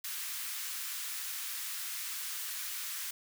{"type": "high-pass noise", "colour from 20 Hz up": "white", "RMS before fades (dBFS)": -39, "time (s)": [0.04, 3.11], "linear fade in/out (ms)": 5, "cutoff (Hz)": 1200, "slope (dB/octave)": 24, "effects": []}